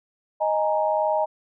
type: chord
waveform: sine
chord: D# suspended fourth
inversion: none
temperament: equal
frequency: 622.3 / 830.6 / 932.3 Hz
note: D#5 / G#5 / A#5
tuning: 0 / 0 / 0 cents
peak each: -22 / -25 / -26 dBFS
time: 0.4-1.26 s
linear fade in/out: 20 ms
effects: none